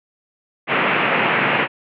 white band-pass noise, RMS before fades -18 dBFS, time 0.67-1.68 s, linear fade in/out 50 ms, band 130 to 2700 Hz, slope 48 dB/octave, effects none

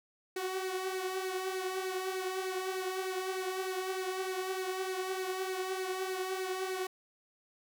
sawtooth tone with flanger, 374.9 Hz, F#4, 23 cents sharp, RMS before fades -36 dBFS, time 0.36-6.87 s, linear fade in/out 5 ms, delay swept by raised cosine 0.44 to 3.74 ms, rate 3.3 Hz, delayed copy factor +0.55, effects none

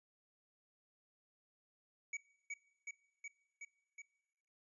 square tone with echo, 2263 Hz, C#7, 35 cents sharp, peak -40 dBFS, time 2.13-2.17 s, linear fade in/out 5 ms, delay 370 ms, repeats 5, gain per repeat -2 dB, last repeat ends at 4.02 s, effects noise-tail reverb RT60 1.0 s tail -20 dB re dry + resampled to 22050 Hz

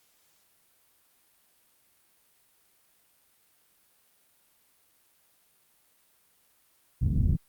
white low-pass noise, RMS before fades -24 dBFS, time 7.01-7.37 s, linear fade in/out 20 ms, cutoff 160 Hz, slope 24 dB/octave, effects white hiss -66 dBFS RMS until 7.48 s + Opus 48 kbps

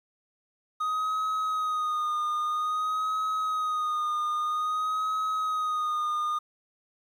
triangle tone with vibrato, 1246 Hz, D#6, 2 cents sharp, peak -24 dBFS, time 0.8-6.39 s, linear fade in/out 10 ms, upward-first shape sine, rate 0.51 Hz, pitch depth 39 cents each way, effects 10-bit

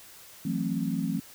sine chord, F# half-diminished seventh, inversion third, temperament just, 166.5 / 185 / 222 / 266.4 Hz, E3 / F#3 / A3 / C4, +18 / 0 / +16 / +31 cents, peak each -32 dBFS, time 0.45-1.2 s, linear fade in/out 5 ms, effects white hiss -50 dBFS RMS until 1.34 s

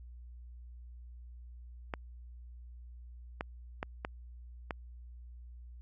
clicks, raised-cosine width 0.5 ms, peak -20 dBFS, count 5, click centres 1.938 / 3.409 / 3.829 / 4.049 / 4.708 s, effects added 60 Hz sine -47 dBFS peak until 5.81 s

